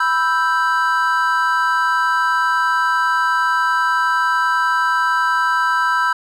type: chord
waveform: triangle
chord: E minor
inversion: second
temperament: equal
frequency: 987.8 / 1318.5 / 1568 Hz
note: B5 / E6 / G6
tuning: 0 / 0 / 0 cents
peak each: -17 dBFS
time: 0-6.13 s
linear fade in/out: 5 ms
effects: none